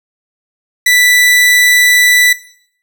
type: tone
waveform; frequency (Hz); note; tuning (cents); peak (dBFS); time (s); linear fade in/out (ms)
sawtooth; 1975.5; B6; 0; -3; 0.86-2.33; 5
effects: noise-tail reverb RT60 0.6 s tail -17 dB re dry